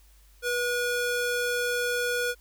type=ring-modulated tone; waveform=square; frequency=968 Hz; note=B5; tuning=35 cents flat; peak=-23 dBFS; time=0.42-2.35 s; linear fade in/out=50 ms; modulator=480 Hz; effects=added 50 Hz sine -54 dBFS peak until 2.4 s + white hiss -62 dBFS RMS until 2.4 s